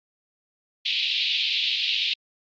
white band-pass noise, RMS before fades -25 dBFS, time 0.85-2.14 s, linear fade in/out 10 ms, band 2500 to 4100 Hz, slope 48 dB/octave, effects Opus 48 kbps

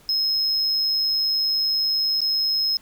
triangle tone with dropouts, 5150 Hz, E8, 41 cents flat, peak -18 dBFS, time 0.09-2.77 s, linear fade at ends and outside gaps 1 ms, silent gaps 2.206-2.216 s, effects pink hiss -53 dBFS RMS until 2.81 s

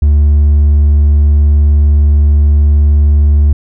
sine tone with hard clipping, 73.4 Hz, D2, in tune, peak -5 dBFS, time 0.02-3.53 s, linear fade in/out 5 ms, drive 2 dB, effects none

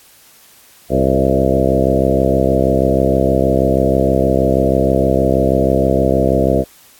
harmonic tone with a mistuned harmonic, 66.3 Hz, C2, 23 cents sharp, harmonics 1 / 2 / 3 / 4 / 5 / 6 / 7 / 8 / 9 / 10, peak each -20 / -20 / -20 / -20 / -20 / -20 / -20 / -20 / -20 / -20 dBFS, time 0.89-6.65 s, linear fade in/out 50 ms, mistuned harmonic 8, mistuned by -17 cents, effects white hiss -46 dBFS RMS until 6.99 s + AAC 64 kbps

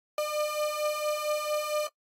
35% pulse beating tone pair, 599 / 603.4 Hz, D5 / D5, +34 / +47 cents, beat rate 4.4 Hz, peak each -31 / -28 dBFS, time 0.18-1.87 s, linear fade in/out 2 ms, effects noise-tail reverb RT60 0.1 s tail -19 dB re dry + AAC 48 kbps

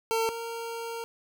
25% pulse tone pair in turn, 452.1 / 461.3 Hz, A4 / A#4, +47 / -18 cents, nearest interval unison, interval 35 cents, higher second, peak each -21 / -30 dBFS, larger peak first, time 0.11-0.29 / 0.29-1.04 s, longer second, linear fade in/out 0 ms, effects none

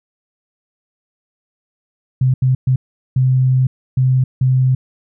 sine tone bursts at uneven times, 129.4 Hz, C3, 19 cents flat, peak -10 dBFS, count 6, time 2.21-2.34 / 2.42-2.55 / 2.67-2.76 / 3.16-3.67 / 3.97-4.24 / 4.41-4.75 s, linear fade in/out 5 ms, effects none

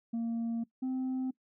sine tone pair in turn, 230.8 / 259.1 Hz, A#3 / C4, -17 / -17 cents, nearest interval major second, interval 200 cents, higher second, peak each -28 dBFS, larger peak neither, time 0.13-0.64 / 0.82-1.31 s, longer first, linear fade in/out 10 ms, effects noise-tail reverb RT60 0.1 s tail -21 dB re dry + tanh soft clip ceiling -30 dBFS

